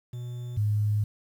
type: tone pair in turn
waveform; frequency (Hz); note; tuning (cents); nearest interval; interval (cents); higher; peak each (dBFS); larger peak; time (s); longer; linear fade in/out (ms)
triangle / sine; 122 / 104.99; B2 / G#2; -21 / +19; minor third; 260; first; -31 / -22; second; 0.13-0.57 / 0.57-1.04; second; 5
effects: 9-bit